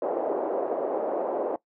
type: band-pass noise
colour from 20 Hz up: white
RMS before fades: -28 dBFS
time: 0.02-1.56 s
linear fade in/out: 2 ms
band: 370 to 650 Hz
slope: 24 dB/octave
effects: noise-tail reverb RT60 0.1 s tail -19 dB re dry